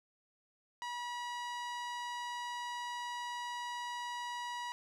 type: tone with low-pass filter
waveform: sawtooth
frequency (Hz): 967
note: B5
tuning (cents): -37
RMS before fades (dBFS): -41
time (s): 0.82-4.72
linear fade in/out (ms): 0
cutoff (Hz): 6800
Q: 0.6
effects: none